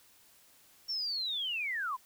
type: linear sweep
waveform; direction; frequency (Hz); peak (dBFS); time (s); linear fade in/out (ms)
sine; down; 5530 to 956; -32; 0.88-1.97; 20
effects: white hiss -62 dBFS RMS until 2.05 s